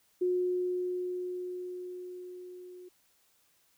sine tone with level ramp, 361.6 Hz, F#4, 40 cents flat, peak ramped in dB -25 to -46 dBFS, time 0.21-2.89 s, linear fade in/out 10 ms, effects white hiss -69 dBFS RMS until 3.77 s

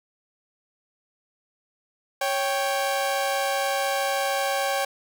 sawtooth tone pair together, 554 / 784.4 Hz, C#5 / G5, -1 / +1 cents, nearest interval tritone, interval 602 cents, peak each -22 dBFS, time 2.21-4.85 s, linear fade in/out 5 ms, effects none

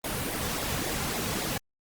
pink noise with flanger, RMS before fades -31 dBFS, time 0.04-1.58 s, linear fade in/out 5 ms, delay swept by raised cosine 0.66 to 3.26 ms, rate 3.6 Hz, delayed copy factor -0.6, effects Opus 32 kbps

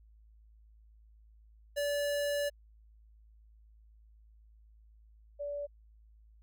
square / sine tone pair in turn, 577 / 577 Hz, D5 / D5, -31 / -31 cents, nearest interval unison, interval 0 cents, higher neither, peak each -31 / -35 dBFS, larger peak first, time 1.76-2.5 / 5.39-5.67 s, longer first, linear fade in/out 20 ms, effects added 54 Hz sine -57 dBFS peak until 6.42 s

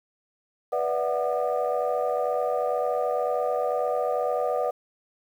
sine tone cluster, 491.3 / 585 / 654 / 736 / 1209 Hz, B4 / D5 / E5 / F#5 / D6, -9 / -7 / -14 / -9 / +50 cents, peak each -27 / -28 / -31 / -28 / -35 dBFS, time 0.72-4.71 s, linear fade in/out 10 ms, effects tanh soft clip ceiling -14 dBFS + 9-bit

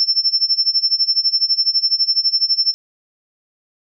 sine tone with tremolo, 5360 Hz, E8, 28 cents sharp, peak -10 dBFS, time 0-2.74 s, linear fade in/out 0 ms, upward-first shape sine, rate 12 Hz, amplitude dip 90%, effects none

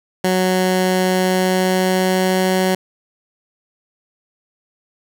15% pulse tone with pitch glide, 185 to 186.61 Hz, F#3 to F#3, 0 to +15 cents, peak -8 dBFS, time 0.24-2.75 s, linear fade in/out 5 ms, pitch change +15 cents, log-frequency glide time 1.12-2.56 s, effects none

